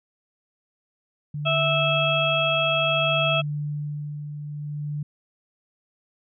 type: tone with tremolo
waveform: sine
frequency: 147.7 Hz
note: D3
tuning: 10 cents sharp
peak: -25 dBFS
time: 1.34-5.03 s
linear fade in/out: 5 ms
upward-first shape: sine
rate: 0.58 Hz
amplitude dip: 50%
type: harmonic tone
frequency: 656 Hz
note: E5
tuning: 9 cents flat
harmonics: 1 / 2 / 4 / 5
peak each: -24 / -27 / -24 / -26 dBFS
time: 1.45-3.42 s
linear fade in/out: 20 ms
effects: none